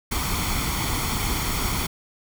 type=noise with comb filter; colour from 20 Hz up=pink; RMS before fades=-25 dBFS; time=0.11-1.87 s; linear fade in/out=10 ms; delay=0.9 ms; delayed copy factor=+0.6; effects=none